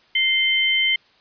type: tone pair together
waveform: sine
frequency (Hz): 2093 / 3092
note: C7 / G7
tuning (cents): 0 / -24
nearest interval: perfect fifth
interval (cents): 676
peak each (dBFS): -19 / -19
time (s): 0.15-0.96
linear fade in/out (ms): 5
effects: white hiss -56 dBFS RMS until 1.2 s + resampled to 11025 Hz